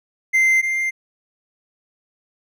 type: tone pair in turn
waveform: triangle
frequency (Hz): 2081 / 2098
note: C7 / C7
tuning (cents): -10 / +4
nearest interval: unison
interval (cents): 14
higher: second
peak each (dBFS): -11 / -17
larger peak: first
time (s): 0.33-0.62 / 0.62-0.91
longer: neither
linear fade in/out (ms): 20
effects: none